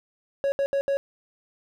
triangle tone bursts at uneven times, 554.4 Hz, C#5, in tune, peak -19 dBFS, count 4, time 0.44-0.52 / 0.59-0.66 / 0.73-0.81 / 0.88-0.97 s, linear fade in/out 0 ms, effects none

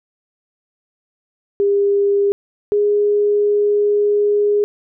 sine tone pair in turn, 402.3 / 412.9 Hz, G4 / G#4, +45 / -10 cents, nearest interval unison, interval 45 cents, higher second, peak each -12 dBFS, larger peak neither, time 1.6-2.32 / 2.72-4.64 s, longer second, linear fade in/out 0 ms, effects none

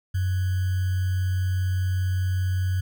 sine tone with sample-and-hold, 92.5 Hz, F#2, in tune, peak -21 dBFS, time 0.14-2.81 s, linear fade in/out 10 ms, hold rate 1575 Hz, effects none

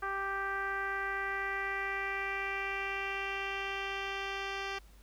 10% pulse tone with low-pass filter sweep, 392 Hz, G4, in tune, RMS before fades -36 dBFS, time 0.02-4.79 s, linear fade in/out 10 ms, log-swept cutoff 1400 to 3900 Hz, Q 3, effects added 50 Hz sine -54 dBFS peak until 5.02 s + pink hiss -64 dBFS RMS until 5.02 s

